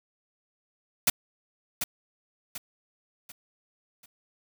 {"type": "noise with echo", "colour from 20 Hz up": "white", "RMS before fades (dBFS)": -21, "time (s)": [1.07, 1.1], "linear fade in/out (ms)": 5, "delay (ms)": 740, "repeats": 4, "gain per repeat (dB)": -8, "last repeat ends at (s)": 4.06, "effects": []}